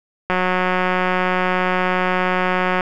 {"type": "click train", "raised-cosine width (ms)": 0.5, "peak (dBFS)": -4, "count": 460, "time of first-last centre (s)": [0.3, 2.808], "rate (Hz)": 183, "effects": []}